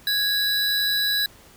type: tone pair together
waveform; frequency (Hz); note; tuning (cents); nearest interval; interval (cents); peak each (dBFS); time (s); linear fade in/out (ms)
square; 1661.2 / 3951; G#6 / B7; 0 / 0; octave + minor third; 1500; -26 / -22; 0.07-1.26; 2
effects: pink hiss -50 dBFS RMS until 1.56 s